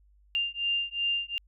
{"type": "beating tone pair", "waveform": "sine", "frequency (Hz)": [2794, 2796.7], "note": ["F7", "F7"], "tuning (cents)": [0, 2], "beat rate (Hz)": 2.7, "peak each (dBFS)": -30, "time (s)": [0.35, 1.38], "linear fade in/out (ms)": 0, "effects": ["added 50 Hz sine -58 dBFS peak until 1.47 s"]}